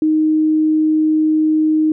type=tone; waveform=sine; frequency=311.1 Hz; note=D#4; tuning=in tune; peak=-11 dBFS; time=0.02-1.92 s; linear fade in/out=2 ms; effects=none